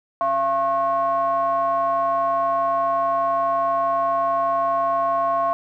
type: ring-modulated tone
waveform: triangle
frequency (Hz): 202.8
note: G#3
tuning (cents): -41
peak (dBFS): -13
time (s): 0.21-5.53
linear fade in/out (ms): 0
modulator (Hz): 884
effects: none